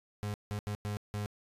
35% pulse tone bursts at uneven times, 103.83 Hz, G#2, in tune, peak -32 dBFS, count 5, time 0.23-0.34 / 0.51-0.59 / 0.67-0.75 / 0.85-0.97 / 1.14-1.26 s, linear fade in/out 0 ms, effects resampled to 32000 Hz

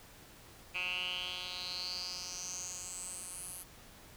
10% pulse tone with band-pass filter sweep, 181 Hz, F#3, 38 cents flat, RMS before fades -41 dBFS, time 0.74-3.64 s, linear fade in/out 20 ms, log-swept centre 2500 to 11000 Hz, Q 7.1, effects pink hiss -56 dBFS RMS until 4.16 s

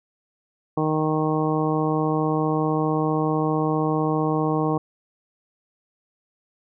harmonic tone, 155.4 Hz, D#3, 2 cents flat, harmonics 1 / 2 / 3 / 4 / 5 / 6 / 7, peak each -25 / -24 / -26 / -32 / -29 / -33 / -30 dBFS, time 0.77-4.78 s, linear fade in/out 5 ms, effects none

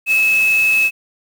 sine tone in noise, 2591 Hz, E7, 30 cents flat, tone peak -11 dBFS, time 0.06-0.91 s, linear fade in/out 50 ms, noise white, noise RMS -29 dBFS, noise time 0.06-0.91 s, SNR +15 dB, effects none

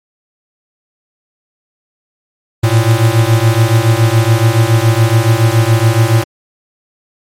square beating tone pair, 110 / 117.1 Hz, A2 / A#2, 0 / +8 cents, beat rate 7.1 Hz, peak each -11 dBFS, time 2.63-6.24 s, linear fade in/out 10 ms, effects MP3 64 kbps

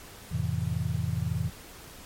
sine chord, F major seventh, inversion none, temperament just, 87.31 / 109.13 / 130.96 / 163.7 Hz, F2 / A2 / C3 / E3, 0 / -14 / +2 / -12 cents, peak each -32 dBFS, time 0.31-1.5 s, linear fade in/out 10 ms, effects pink hiss -47 dBFS RMS until 2.05 s + MP3 64 kbps

